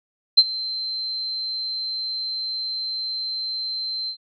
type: tone with ADSR envelope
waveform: sine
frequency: 4109 Hz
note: C8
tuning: 32 cents flat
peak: -6 dBFS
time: 0.37-4.17 s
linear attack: 14 ms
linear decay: 45 ms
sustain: -19 dB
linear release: 84 ms
effects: none